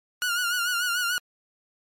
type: tone with vibrato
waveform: sawtooth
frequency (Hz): 1433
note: F6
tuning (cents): +44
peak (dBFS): -20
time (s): 0.22-1.18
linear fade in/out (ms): 0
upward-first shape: sine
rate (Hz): 6.8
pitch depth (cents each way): 62
effects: MP3 64 kbps